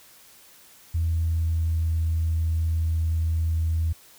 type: tone with pitch glide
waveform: sine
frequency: 82.41 to 81.37 Hz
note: E2 to E2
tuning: 0 to -22 cents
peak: -20 dBFS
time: 0.94-3.93 s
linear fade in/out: 10 ms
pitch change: -22 cents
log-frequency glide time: 1.07-1.94 s
effects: tanh soft clip ceiling -16 dBFS + white hiss -52 dBFS RMS until 4.18 s